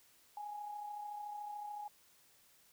sine tone with amplitude modulation, 830.6 Hz, G#5, in tune, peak -40 dBFS, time 0.37-1.88 s, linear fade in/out 2 ms, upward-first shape sine, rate 33.7 Hz, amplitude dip 45%, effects white hiss -67 dBFS RMS until 2.72 s

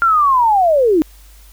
sine linear sweep, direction down, 1400 to 292.4 Hz, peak -9 dBFS, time 0.02-1.02 s, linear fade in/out 0 ms, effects added 50 Hz sine -40 dBFS peak until 1.52 s + white hiss -48 dBFS RMS until 1.52 s

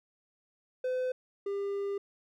triangle tone pair in turn, 509 / 399.7 Hz, C5 / G4, -48 / +34 cents, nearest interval major third, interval 418 cents, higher first, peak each -27 / -29 dBFS, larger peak first, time 0.84-1.12 / 1.46-1.98 s, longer second, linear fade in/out 5 ms, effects none

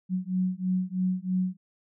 sine beating tone pair, 183 / 186.1 Hz, F#3 / F#3, -19 / +10 cents, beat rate 3.1 Hz, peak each -28 dBFS, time 0.09-1.57 s, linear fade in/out 50 ms, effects none

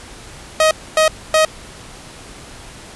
sawtooth tone bursts, 629 Hz, D#5, 19 cents sharp, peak -6 dBFS, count 3, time 0.6-1.45 s, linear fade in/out 2 ms, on 110 ms, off 260 ms, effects pink hiss -37 dBFS RMS until 2.95 s + resampled to 24000 Hz

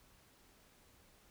silence, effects pink hiss -66 dBFS RMS until 1.3 s

